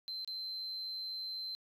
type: tone with dropouts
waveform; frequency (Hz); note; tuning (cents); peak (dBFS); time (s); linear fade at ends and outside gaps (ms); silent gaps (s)
sine; 4096; C8; -38; -37; 0.08-1.55; 0; 0.247-0.276
effects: tanh soft clip ceiling -35 dBFS